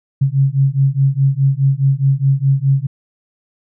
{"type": "beating tone pair", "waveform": "sine", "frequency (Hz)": [134.3, 139.1], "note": ["C3", "C#3"], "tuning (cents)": [46, 6], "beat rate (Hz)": 4.8, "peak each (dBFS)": -14, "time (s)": [0.21, 2.87], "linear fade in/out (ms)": 10, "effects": []}